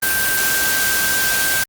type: tone in noise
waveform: sine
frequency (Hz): 1568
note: G6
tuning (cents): 0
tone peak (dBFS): -19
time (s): 0.02-1.64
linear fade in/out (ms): 10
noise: white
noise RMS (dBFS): -19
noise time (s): 0.02-1.64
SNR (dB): -3
effects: Opus 32 kbps